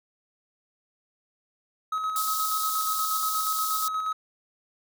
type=tone with tremolo; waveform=triangle; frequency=1276 Hz; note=D#6; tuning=43 cents sharp; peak=-23 dBFS; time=1.92-4.13 s; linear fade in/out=5 ms; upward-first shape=square; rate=8.4 Hz; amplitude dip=35%
type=high-pass noise; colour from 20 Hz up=white; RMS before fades=-31 dBFS; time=2.16-3.88 s; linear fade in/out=2 ms; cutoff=3700 Hz; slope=48 dB/octave
effects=none